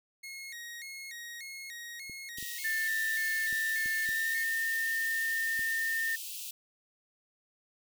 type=tone with vibrato; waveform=sawtooth; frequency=2019 Hz; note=B6; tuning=38 cents sharp; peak=-38 dBFS; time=0.23-4.44 s; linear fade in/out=10 ms; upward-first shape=square; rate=1.7 Hz; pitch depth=120 cents each way
type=clicks; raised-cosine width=3 ms; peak=-37 dBFS; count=7; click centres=2.097 / 2.385 / 2.427 / 3.527 / 3.859 / 4.09 / 5.593 s
type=high-pass noise; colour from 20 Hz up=white; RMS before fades=-41 dBFS; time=2.37-6.51 s; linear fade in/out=5 ms; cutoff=2500 Hz; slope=96 dB/octave
type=tone with pitch glide; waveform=sine; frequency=1782 to 1814.2 Hz; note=A6 to A#6; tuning=+22 to -47 cents; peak=-29 dBFS; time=2.64-6.16 s; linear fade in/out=10 ms; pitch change=+31 cents; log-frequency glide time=4.08-4.33 s
effects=none